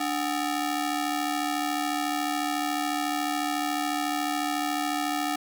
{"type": "ring-modulated tone", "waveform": "sawtooth", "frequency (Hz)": 514, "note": "C5", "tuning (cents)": -31, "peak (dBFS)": -19, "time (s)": [0, 5.36], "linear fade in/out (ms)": 5, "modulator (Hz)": 220, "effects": []}